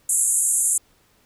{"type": "band-pass noise", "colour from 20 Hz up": "white", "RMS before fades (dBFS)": -20, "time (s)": [0.09, 0.78], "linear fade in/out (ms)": 5, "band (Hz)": [7000, 11000], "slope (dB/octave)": 96, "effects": ["pink hiss -60 dBFS RMS until 1.25 s"]}